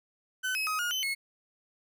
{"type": "tone with pitch steps", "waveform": "35% pulse", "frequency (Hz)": [1515, 2561, 1262, 1433, 3047, 2179], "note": ["F#6", "D#7", "D#6", "F6", "G7", "C#7"], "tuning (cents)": [40, 49, 24, 44, -50, -30], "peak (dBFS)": -27, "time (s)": [0.43, 1.15], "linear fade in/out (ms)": 20, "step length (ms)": 120, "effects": []}